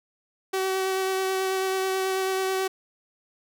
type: tone with vibrato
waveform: sawtooth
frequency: 380 Hz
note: F#4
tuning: 46 cents sharp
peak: -20 dBFS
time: 0.53-2.68 s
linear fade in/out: 10 ms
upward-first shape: sine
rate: 9.2 Hz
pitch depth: 11 cents each way
effects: none